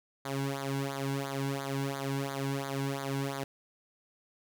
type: tone with flanger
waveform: sawtooth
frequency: 137.5 Hz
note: C#3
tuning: 14 cents flat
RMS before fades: -34 dBFS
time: 0.25-3.44 s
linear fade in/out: 5 ms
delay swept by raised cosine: 0.36 to 1.66 ms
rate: 2.9 Hz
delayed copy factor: -0.85
effects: none